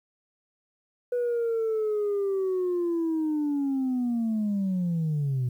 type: linear sweep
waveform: sine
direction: down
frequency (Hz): 491.9 to 121.6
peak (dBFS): -22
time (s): 1.12-5.49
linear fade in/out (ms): 5
effects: tanh soft clip ceiling -22 dBFS + 10-bit